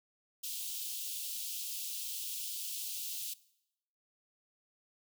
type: high-pass noise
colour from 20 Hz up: white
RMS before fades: -40 dBFS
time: 0.43-3.34 s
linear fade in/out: 10 ms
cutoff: 2800 Hz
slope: 48 dB/octave
effects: noise-tail reverb RT60 0.8 s tail -20 dB re dry